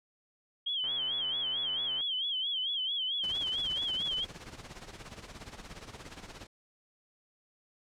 sine tone with vibrato, 3194 Hz, G7, 32 cents sharp, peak -30 dBFS, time 0.66-4.25 s, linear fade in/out 10 ms, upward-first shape sine, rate 4.5 Hz, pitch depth 110 cents each way
click train, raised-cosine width 0.5 ms, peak -35 dBFS, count 154, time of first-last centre 0.84-2.008 s, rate 131 Hz
pink noise with tremolo, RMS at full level -44 dBFS, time 3.23-6.47 s, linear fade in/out 10 ms, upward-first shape sine, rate 17 Hz, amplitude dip 70%
effects low-pass 7000 Hz 12 dB/octave

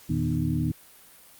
sine tone cluster, 83.4 / 119.1 / 157.6 / 246 / 306.4 Hz, E2 / A#2 / D#3 / B3 / D#4, +21 / +38 / +23 / -7 / -27 cents, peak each -32 / -30 / -27 / -30 / -31 dBFS, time 0.09-0.72 s, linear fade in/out 10 ms, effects white hiss -52 dBFS RMS until 1.39 s + Opus 48 kbps

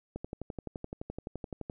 click train, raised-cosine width 2 ms, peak -24 dBFS, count 19, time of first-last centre 0.16-1.698 s, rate 11.7 Hz, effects none

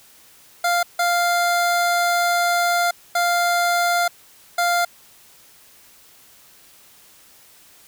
25% pulse tone bursts at uneven times, 698 Hz, F5, 1 cent flat, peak -13 dBFS, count 4, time 0.64-0.83 / 0.99-2.91 / 3.15-4.08 / 4.58-4.85 s, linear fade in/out 5 ms, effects white hiss -50 dBFS RMS until 7.87 s

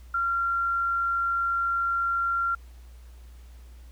sine tone, 1377 Hz, F6, 25 cents flat, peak -23 dBFS, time 0.14-2.55 s, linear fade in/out 5 ms, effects added 60 Hz sine -44 dBFS peak until 3.91 s + pink hiss -60 dBFS RMS until 3.91 s

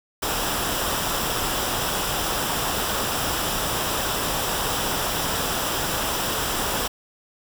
pink noise with comb filter, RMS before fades -25 dBFS, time 0.22-6.88 s, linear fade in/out 10 ms, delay 0.46 ms, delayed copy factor -0.5, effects none

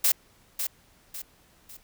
blue noise with echo, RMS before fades -21 dBFS, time 0.04-0.12 s, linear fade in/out 5 ms, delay 550 ms, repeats 3, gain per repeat -8 dB, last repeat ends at 1.77 s, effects pink hiss -60 dBFS RMS until 1.83 s

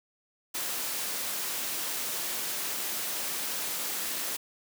white high-pass noise, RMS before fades -33 dBFS, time 0.54-4.37 s, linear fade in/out 10 ms, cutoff 190 Hz, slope 12 dB/octave, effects none

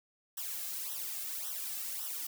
blue noise with flanger, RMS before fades -39 dBFS, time 0.37-2.27 s, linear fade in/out 5 ms, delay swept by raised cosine 0.43 to 2.13 ms, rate 1.8 Hz, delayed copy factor -0.85, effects none

